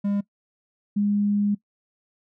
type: tone pair in turn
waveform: triangle / sine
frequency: 201.9 / 204.8 Hz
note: G#3 / G#3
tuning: -49 / -24 cents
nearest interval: unison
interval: 25 cents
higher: second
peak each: -19 dBFS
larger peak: neither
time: 0.04-0.21 / 0.96-1.55 s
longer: second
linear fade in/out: 10 ms
effects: noise-tail reverb RT60 0.1 s tail -20 dB re dry